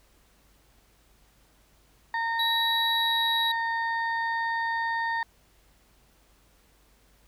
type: harmonic tone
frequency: 918 Hz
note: A#5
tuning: 27 cents flat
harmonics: 1 / 2 / 4 / 5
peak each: -28 / -29 / -46 / -48 dBFS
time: 2.14-5.23 s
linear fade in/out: 2 ms
type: tone with pitch glide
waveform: triangle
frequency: 3882 to 3853 Hz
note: B7 to B7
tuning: -31 to -44 cents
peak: -24 dBFS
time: 2.39-3.52 s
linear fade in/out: 5 ms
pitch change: -13 cents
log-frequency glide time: 2.94-3.14 s
effects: added 50 Hz sine -63 dBFS peak until 7.27 s + pink hiss -63 dBFS RMS until 7.27 s